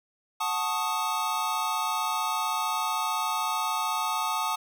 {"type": "chord", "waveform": "square", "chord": "D# half-diminished seventh", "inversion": "first", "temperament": "equal", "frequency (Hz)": [740, 880, 1108.7, 1244.5], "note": ["F#5", "A5", "C#6", "D#6"], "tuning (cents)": [0, 0, 0, 0], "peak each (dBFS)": [-36, -31, -35, -31], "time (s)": [0.4, 4.56], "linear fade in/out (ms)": 10, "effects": []}